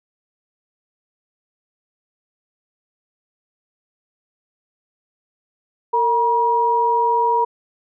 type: tone pair together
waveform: sine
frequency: 457 / 956.1 Hz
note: A#4 / A#5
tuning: -34 / +44 cents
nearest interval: octave + minor second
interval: 1278 cents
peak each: -21 / -15 dBFS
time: 5.93-7.45 s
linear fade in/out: 10 ms
effects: none